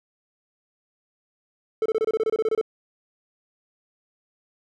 triangle tone bursts, 440 Hz, A4, in tune, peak -17 dBFS, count 13, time 1.82-2.613 s, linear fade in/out 2 ms, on 37 ms, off 26 ms, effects none

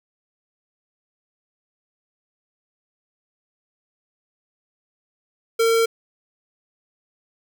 square tone, 456 Hz, A#4, 38 cents flat, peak -16 dBFS, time 5.59-5.86 s, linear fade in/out 10 ms, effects none

